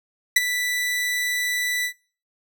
sawtooth tone with ADSR envelope, 1975.5 Hz, B6, in tune, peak -7 dBFS, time 0.36-1.93 s, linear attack 6 ms, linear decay 25 ms, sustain -12 dB, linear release 84 ms, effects noise-tail reverb RT60 0.4 s tail -23 dB re dry

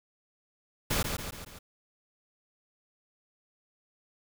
pink noise with echo, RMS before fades -28 dBFS, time 0.9-1.03 s, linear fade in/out 10 ms, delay 140 ms, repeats 4, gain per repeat -5 dB, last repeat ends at 1.59 s, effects none

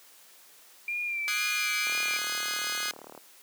sine tone with vibrato, 2377 Hz, D7, 20 cents sharp, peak -29 dBFS, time 0.88-2.17 s, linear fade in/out 2 ms, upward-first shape sine, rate 2 Hz, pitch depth 40 cents each way
15% pulse chord, Ab dominant seventh, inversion second, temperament equal, 1244.5 / 1480 / 1661.2 / 2093 Hz, Eb6 / Gb6 / Ab6 / C7, 0 / 0 / 0 / 0 cents, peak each -29 dBFS, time 1.28-2.91 s, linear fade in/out 0 ms
click train, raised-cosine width 1 ms, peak -29 dBFS, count 50, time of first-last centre 1.87-3.177 s, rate 37.5 Hz
effects white hiss -55 dBFS RMS until 3.42 s + high-pass 300 Hz 12 dB/octave

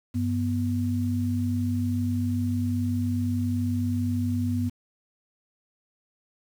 sine tone pair together, 97.45 / 245 Hz, G2 / B3, -10 / -14 cents, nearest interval octave + major third, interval 1596 cents, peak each -26 dBFS, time 0.14-4.7 s, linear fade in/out 20 ms, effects 8-bit

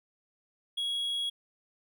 triangle tone, 3322 Hz, G#7, in tune, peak -28 dBFS, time 0.77-1.3 s, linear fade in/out 10 ms, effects none

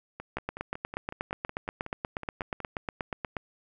two click trains, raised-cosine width 0.5 ms, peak -23 / -16 dBFS, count 14 / 26, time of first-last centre 0.2-2.603 / 0.37-3.368 s, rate 5.41 / 8.34 Hz, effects none

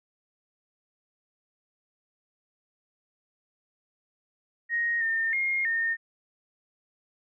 sine tone with pitch steps, 1872 / 1814 / 2135 / 1829 Hz, A#6 / A#6 / C7 / A#6, +7 / -48 / +34 / -33 cents, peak -24 dBFS, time 4.69-5.97 s, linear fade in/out 50 ms, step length 320 ms, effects none

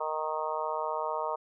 harmonic tone, 155.56 Hz, D#3, in tune, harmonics 3 / 4 / 5 / 6 / 7 / 8, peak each -38 / -35 / -40 / -34 / -37 / -40 dBFS, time 0-1.36 s, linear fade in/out 10 ms, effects none

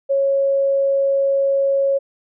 sine tone, 550 Hz, C#5, 14 cents flat, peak -14 dBFS, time 0.09-1.99 s, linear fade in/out 20 ms, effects none

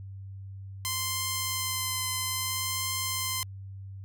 5% pulse tone with vibrato, 1038 Hz, C6, 14 cents flat, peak -17 dBFS, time 0.85-3.43 s, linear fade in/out 0 ms, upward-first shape triangle, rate 0.6 Hz, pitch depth 16 cents each way, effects added 97 Hz sine -39 dBFS peak until 4.04 s

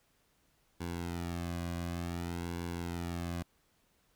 sawtooth tone with flanger, 86.1 Hz, F2, 24 cents flat, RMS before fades -38 dBFS, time 0.8-3.43 s, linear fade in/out 10 ms, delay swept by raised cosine 1.6 to 2.25 ms, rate 0.55 Hz, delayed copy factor -0.8, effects pink hiss -72 dBFS RMS until 4.15 s

